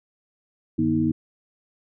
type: tone cluster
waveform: sine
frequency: 97.2 / 154.6 / 240.3 / 316.2 Hz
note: G2 / D#3 / B3 / D#4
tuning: -14 / -11 / -47 / +28 cents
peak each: -31 / -27 / -23 / -22 dBFS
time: 0.78-1.12 s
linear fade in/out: 10 ms
effects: none